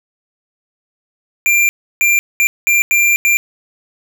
square tone bursts at uneven times, 2377 Hz, D7, 20 cents sharp, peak -10 dBFS, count 6, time 1.46-1.69 / 2.01-2.19 / 2.4-2.47 / 2.67-2.82 / 2.91-3.16 / 3.25-3.37 s, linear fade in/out 0 ms, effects none

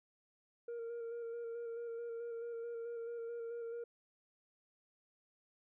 sine tone with vibrato, 466.2 Hz, A#4, in tune, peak -38 dBFS, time 0.68-3.84 s, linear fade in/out 5 ms, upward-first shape square, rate 4.6 Hz, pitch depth 19 cents each way, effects tanh soft clip ceiling -40 dBFS

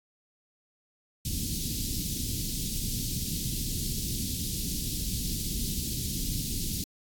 pink band-stop noise, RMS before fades -32 dBFS, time 1.25-6.84 s, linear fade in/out 2 ms, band 270 to 3800 Hz, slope 24 dB/octave, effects AAC 64 kbps

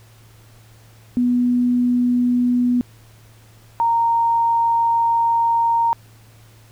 sine tone pair in turn, 245.4 / 926.5 Hz, B3 / A#5, -11 / -11 cents, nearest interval octave + major seventh, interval 2300 cents, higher second, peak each -14 dBFS, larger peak neither, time 1.17-2.81 / 3.8-5.93 s, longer second, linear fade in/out 0 ms, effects added 111 Hz sine -46 dBFS peak until 6.71 s + pink hiss -52 dBFS RMS until 6.71 s

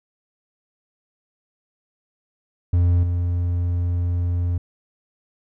triangle tone with level steps, 87.6 Hz, F2, 6 cents sharp, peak -12 / -17 dBFS, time 2.73-4.58 s, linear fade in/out 5 ms, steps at 3.03 s, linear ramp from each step 2 ms, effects none

